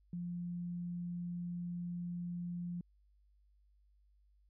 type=tone; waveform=sine; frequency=174.61 Hz; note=F3; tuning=in tune; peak=-38 dBFS; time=0.13-2.81 s; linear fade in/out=2 ms; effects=added 50 Hz sine -66 dBFS peak until 4.49 s